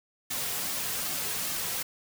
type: noise with flanger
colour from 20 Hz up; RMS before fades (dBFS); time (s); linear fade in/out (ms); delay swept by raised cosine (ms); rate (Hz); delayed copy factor
white; -32; 0.3-1.83; 10; 2 to 3.5; 2.5; -0.5
effects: none